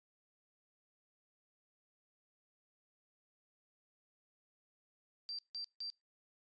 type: tone bursts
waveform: sine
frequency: 4699 Hz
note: D8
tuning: in tune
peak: -40 dBFS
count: 3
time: 5.29-5.901 s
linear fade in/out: 0 ms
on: 97 ms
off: 160 ms
effects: noise-tail reverb RT60 0.2 s tail -25 dB re dry + resampled to 16000 Hz